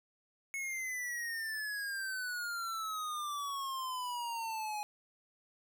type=exponential sweep; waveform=square; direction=down; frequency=2200 to 830.6 Hz; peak=-37 dBFS; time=0.54-4.83 s; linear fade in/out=0 ms; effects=none